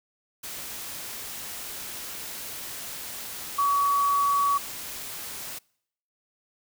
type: tone in noise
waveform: sine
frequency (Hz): 1132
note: C#6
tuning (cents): +36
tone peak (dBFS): -20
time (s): 3.58-4.58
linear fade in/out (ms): 10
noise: white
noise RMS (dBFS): -37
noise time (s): 0.43-5.59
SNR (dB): +14
effects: noise-tail reverb RT60 0.7 s tail -26 dB re dry